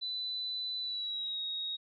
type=tone with pitch glide; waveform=sine; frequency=3995 to 3771 Hz; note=B7 to A#7; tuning=+19 to +19 cents; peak=-34 dBFS; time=0.01-1.77 s; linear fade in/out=20 ms; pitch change=-100 cents; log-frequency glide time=0.8-1.41 s; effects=none